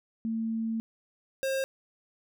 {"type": "tone pair in turn", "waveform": ["sine", "square"], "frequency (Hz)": [224.9, 534.9], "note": ["A3", "C5"], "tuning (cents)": [38, 38], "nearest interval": "octave + minor third", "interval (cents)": 1500, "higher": "second", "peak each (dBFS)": -28, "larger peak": "neither", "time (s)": [[0.25, 0.8], [1.43, 1.64]], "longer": "first", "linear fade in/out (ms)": 0, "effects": []}